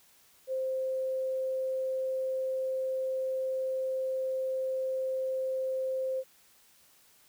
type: tone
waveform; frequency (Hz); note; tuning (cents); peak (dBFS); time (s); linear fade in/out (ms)
sine; 523.3; C5; 0; -29; 0.47-6.24; 50
effects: white hiss -62 dBFS RMS until 7.28 s